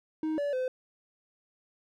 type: tone with pitch steps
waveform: triangle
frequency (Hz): 313.5 / 575 / 512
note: D#4 / D5 / C5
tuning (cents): +13 / -37 / -38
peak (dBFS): -26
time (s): 0.23-0.68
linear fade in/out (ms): 2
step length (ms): 150
effects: none